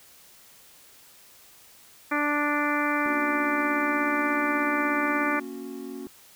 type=harmonic tone; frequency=293.8 Hz; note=D4; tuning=1 cent sharp; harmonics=1 / 2 / 3 / 4 / 5 / 6 / 7 / 8; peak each=-28 / -33 / -33 / -29 / -31 / -32 / -33 / -34 dBFS; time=2.11-5.4 s; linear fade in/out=10 ms
type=chord; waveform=triangle; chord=F# major; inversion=first; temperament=equal with one note detuned; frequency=233.1 / 277.2 / 367 Hz; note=A#3 / C#4 / F#4; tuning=0 / 0 / -14 cents; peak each=-38 / -36 / -37 dBFS; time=3.06-6.07 s; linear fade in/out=0 ms
effects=white hiss -53 dBFS RMS until 6.35 s